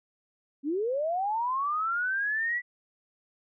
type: linear sweep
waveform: sine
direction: up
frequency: 264.7 to 1975.5 Hz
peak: -26 dBFS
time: 0.63-2.62 s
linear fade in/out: 50 ms
effects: none